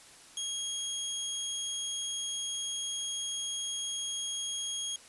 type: tone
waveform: 20% pulse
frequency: 3278 Hz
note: G#7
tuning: 23 cents flat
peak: -28 dBFS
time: 0.37-4.96 s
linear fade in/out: 2 ms
effects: white hiss -54 dBFS RMS until 5.08 s + resampled to 24000 Hz